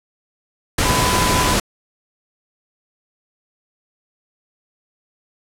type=tone in noise; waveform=sine; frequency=1000 Hz; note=B5; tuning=21 cents sharp; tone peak=-20 dBFS; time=0.85-1.54 s; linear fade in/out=5 ms; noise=pink; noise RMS=-17 dBFS; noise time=0.78-1.6 s; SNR=-6 dB; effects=low-pass 11000 Hz 12 dB/octave